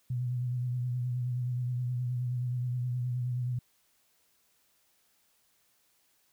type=tone with vibrato; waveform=sine; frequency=123.9 Hz; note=B2; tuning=6 cents sharp; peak=-29 dBFS; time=0.1-3.59 s; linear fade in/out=5 ms; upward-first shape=triangle; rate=9.5 Hz; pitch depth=44 cents each way; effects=white hiss -70 dBFS RMS until 6.32 s